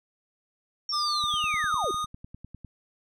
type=linear sweep; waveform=sine; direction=down; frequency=5570 to 329.6 Hz; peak=-27 dBFS; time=0.89-1.91 s; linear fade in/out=2 ms
type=tone with pitch glide; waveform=square; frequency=1197 to 1232.8 Hz; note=D6 to D#6; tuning=+33 to -16 cents; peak=-28 dBFS; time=0.92-2.06 s; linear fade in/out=20 ms; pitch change=+51 cents; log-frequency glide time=1.24-1.46 s
type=click train; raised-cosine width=5 ms; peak=-30 dBFS; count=15; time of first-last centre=1.24-2.647 s; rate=9.95 Hz
effects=low-pass 9000 Hz 12 dB/octave